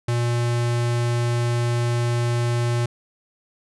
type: tone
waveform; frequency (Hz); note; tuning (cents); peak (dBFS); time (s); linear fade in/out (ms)
square; 119.4; A#2; +42; -20; 0.08-2.86; 5
effects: resampled to 24000 Hz